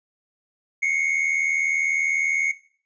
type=tone pair together; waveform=triangle; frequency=2136 / 2216 Hz; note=C7 / C#7; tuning=+35 / -1 cents; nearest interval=minor second; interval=64 cents; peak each=-21 / -20 dBFS; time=0.82-2.52 s; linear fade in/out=10 ms; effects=noise-tail reverb RT60 0.5 s tail -18 dB re dry + resampled to 16000 Hz